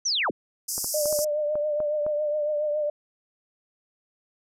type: linear sweep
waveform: sine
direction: down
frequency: 6272 to 85.7 Hz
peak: -22 dBFS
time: 0.05-0.31 s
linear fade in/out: 10 ms
type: band-pass noise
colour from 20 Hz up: pink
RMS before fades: -30 dBFS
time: 0.68-1.25 s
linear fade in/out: 10 ms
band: 5000 to 14000 Hz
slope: 96 dB/octave
type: clicks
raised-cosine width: 1 ms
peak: -23 dBFS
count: 8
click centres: 0.78 / 0.844 / 1.057 / 1.127 / 1.19 / 1.555 / 1.803 / 2.065 s
type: tone with vibrato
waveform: sine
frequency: 599 Hz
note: D5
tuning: 34 cents sharp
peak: -23 dBFS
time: 0.94-2.9 s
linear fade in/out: 5 ms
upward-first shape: triangle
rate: 7.2 Hz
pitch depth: 46 cents each way
effects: none